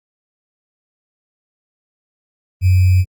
sine tone with sample-and-hold, 92.1 Hz, F#2, 7 cents flat, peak -8 dBFS, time 2.61-3.05 s, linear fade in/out 50 ms, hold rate 2450 Hz, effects Opus 24 kbps

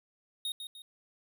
square tone with echo, 3729 Hz, A#7, in tune, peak -33 dBFS, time 0.45-0.52 s, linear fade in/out 2 ms, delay 150 ms, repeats 2, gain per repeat -7 dB, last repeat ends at 0.82 s, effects none

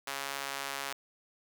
sawtooth tone with high-pass filter, 138.59 Hz, C#3, in tune, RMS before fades -38 dBFS, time 0.07-0.93 s, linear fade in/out 5 ms, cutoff 1000 Hz, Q 0.71, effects none

